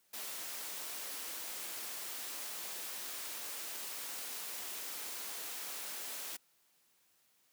white high-pass noise, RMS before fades -43 dBFS, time 0.13-6.37 s, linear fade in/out 10 ms, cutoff 280 Hz, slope 12 dB/octave, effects white hiss -72 dBFS RMS until 7.52 s + high-pass 100 Hz 12 dB/octave

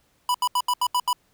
square tone bursts, 987.8 Hz, B5, in tune, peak -20 dBFS, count 7, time 0.29-1.13 s, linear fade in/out 2 ms, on 54 ms, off 77 ms, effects pink hiss -65 dBFS RMS until 1.33 s

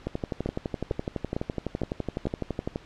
two click trains, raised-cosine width 2 ms, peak -15 / -14 dBFS, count 33 / 5, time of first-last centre 0.07-2.759 / 0.46-2.27 s, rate 11.9 / 2.21 Hz, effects pink hiss -51 dBFS RMS until 2.85 s + low-pass 4000 Hz 12 dB/octave

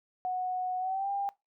sine tone with pitch glide, 736 to 798 Hz, F#5 to G5, -9 to +31 cents, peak -29 dBFS, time 0.25-1.29 s, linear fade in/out 0 ms, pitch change +140 cents, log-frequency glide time 0.79-1.1 s, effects noise-tail reverb RT60 0.2 s tail -21 dB re dry

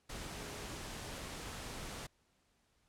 sine tone in noise, 415.3 Hz, G#4, in tune, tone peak -53 dBFS, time 0.34-0.66 s, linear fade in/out 10 ms, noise pink, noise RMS -45 dBFS, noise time 0.09-2.07 s, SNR -11 dB, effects pink hiss -75 dBFS RMS until 2.88 s + low-pass 10000 Hz 12 dB/octave

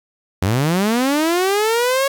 sawtooth linear sweep, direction up, 85.4 to 557 Hz, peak -11 dBFS, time 0.42-2.08 s, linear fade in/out 5 ms, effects 8-bit

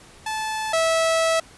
sawtooth tone pair in turn, 871 / 652.5 Hz, A5 / E5, -18 / -18 cents, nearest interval perfect fourth, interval 500 cents, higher first, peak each -21 / -14 dBFS, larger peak second, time 0.26-0.73 / 0.73-1.4 s, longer second, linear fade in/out 5 ms, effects pink hiss -48 dBFS RMS until 1.57 s + resampled to 24000 Hz

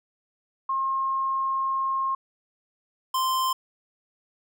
sine / square tone pair in turn, 1071 / 1042.3 Hz, C6 / C6, +40 / -7 cents, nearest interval unison, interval 47 cents, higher first, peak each -23 dBFS, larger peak neither, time 0.69-2.15 / 3.14-3.53 s, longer first, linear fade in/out 5 ms, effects none

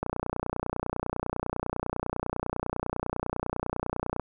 click train, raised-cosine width 1 ms, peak -14 dBFS, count 126, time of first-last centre 0.03-4.197 s, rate 30 Hz, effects none

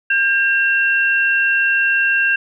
sine tone pair together, 1600 / 2723 Hz, G6 / F7, +35 / -44 cents, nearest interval major sixth, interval 921 cents, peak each -14 / -18 dBFS, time 0.1-2.36 s, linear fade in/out 5 ms, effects none

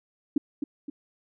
sine tone with echo, 288.9 Hz, D4, 28 cents flat, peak -18 dBFS, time 0.36-0.38 s, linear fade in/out 5 ms, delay 260 ms, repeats 2, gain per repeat -7 dB, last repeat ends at 0.9 s, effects none

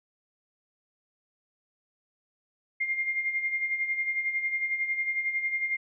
sine tone with tremolo, 2115 Hz, C7, 18 cents sharp, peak -24 dBFS, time 2.8-5.77 s, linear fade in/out 10 ms, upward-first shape sine, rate 11 Hz, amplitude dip 60%, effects none

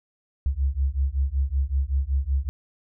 sine beating tone pair, 65.7 / 71 Hz, C2 / C#2, +8 / +42 cents, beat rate 5.3 Hz, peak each -24 dBFS, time 0.46-2.49 s, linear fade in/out 0 ms, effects none

